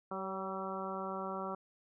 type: harmonic tone with a mistuned harmonic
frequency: 191.5 Hz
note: G3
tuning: 40 cents flat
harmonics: 1 / 2 / 3 / 4 / 5 / 6 / 7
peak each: -44 / -44 / -44 / -45 / -46 / -44 / -45 dBFS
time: 0.11-1.55 s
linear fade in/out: 5 ms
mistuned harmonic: 3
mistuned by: -21 cents
effects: none